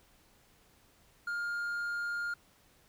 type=tone; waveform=triangle; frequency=1411 Hz; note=F6; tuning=17 cents sharp; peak=-31 dBFS; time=1.27-2.34 s; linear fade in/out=5 ms; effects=pink hiss -65 dBFS RMS until 2.88 s